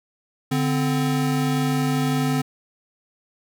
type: tone pair together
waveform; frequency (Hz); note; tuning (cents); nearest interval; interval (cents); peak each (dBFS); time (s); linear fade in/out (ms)
square; 145.8 / 258.1; D3 / C4; -12 / -23; minor seventh; 989; -23; 0.51-2.42; 10
effects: none